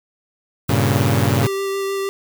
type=noise; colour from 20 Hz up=violet; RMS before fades=-34 dBFS; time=0.68-1.48 s; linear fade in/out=10 ms
type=chord; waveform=sawtooth; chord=G diminished; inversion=none; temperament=equal; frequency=98 / 116.54 / 138.59 Hz; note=G2 / Bb2 / Db3; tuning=0 / 0 / 0 cents; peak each=-15 dBFS; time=0.69-1.47 s; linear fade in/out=5 ms
type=tone with vibrato; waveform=square; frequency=392 Hz; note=G4; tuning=in tune; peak=-21 dBFS; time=1.43-2.09 s; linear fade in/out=0 ms; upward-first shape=sine; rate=6.5 Hz; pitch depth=10 cents each way
effects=none